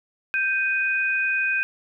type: tone pair together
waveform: sine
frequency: 1568 / 2489 Hz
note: G6 / D#7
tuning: 0 / 0 cents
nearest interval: minor sixth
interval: 800 cents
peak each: -23 dBFS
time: 0.34-1.63 s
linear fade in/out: 0 ms
effects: none